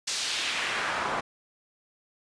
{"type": "noise with band-pass filter sweep", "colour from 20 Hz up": "pink", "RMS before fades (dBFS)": -30, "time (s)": [0.07, 1.21], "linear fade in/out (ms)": 10, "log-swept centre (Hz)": [5600, 890], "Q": 1.3, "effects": ["resampled to 22050 Hz"]}